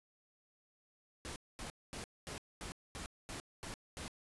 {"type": "noise bursts", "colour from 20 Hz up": "pink", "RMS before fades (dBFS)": -45, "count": 9, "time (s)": [1.25, 4.08], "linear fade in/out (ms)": 0, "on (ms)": 110, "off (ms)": 230, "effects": ["resampled to 24000 Hz"]}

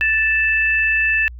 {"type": "tone pair together", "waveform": "sine", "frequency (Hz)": [1760, 2637], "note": ["A6", "E7"], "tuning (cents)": [0, 0], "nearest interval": "perfect fifth", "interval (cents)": 700, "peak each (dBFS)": [-17, -17], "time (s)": [0.01, 1.28], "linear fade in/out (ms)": 0, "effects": ["added 60 Hz sine -32 dBFS peak until 1.39 s"]}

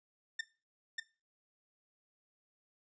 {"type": "tone with echo", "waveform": "sawtooth", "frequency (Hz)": 1808, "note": "A6", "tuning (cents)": 47, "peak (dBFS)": -30, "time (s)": [0.39, 0.41], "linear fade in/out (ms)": 5, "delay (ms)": 590, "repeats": 1, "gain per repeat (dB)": -2, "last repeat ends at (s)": 1, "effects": ["noise-tail reverb RT60 0.3 s tail -17 dB re dry", "resampled to 16000 Hz"]}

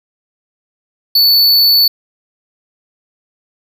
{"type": "tone", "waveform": "square", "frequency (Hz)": 4468, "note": "C#8", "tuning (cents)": 13, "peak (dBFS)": -7, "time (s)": [1.15, 1.88], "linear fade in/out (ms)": 5, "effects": []}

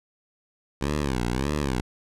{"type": "tone with vibrato", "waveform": "10% pulse", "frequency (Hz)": 66.5, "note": "C2", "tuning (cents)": 29, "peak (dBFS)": -16, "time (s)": [0.81, 1.81], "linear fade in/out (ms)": 5, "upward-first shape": "sine", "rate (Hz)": 1.7, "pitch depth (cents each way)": 210, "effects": ["low-pass 10000 Hz 12 dB/octave"]}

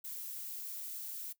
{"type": "noise", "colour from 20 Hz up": "violet", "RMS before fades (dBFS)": -43, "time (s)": [0.04, 1.33], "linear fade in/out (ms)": 10, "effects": ["noise-tail reverb RT60 0.1 s tail -18 dB re dry"]}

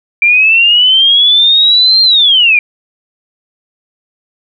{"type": "linear two-way sweep", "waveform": "sine", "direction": "up then down", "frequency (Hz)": [2349, 4204, 2349], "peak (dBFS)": -4, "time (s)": [0.22, 2.59], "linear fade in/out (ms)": 2, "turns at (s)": 2.02, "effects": []}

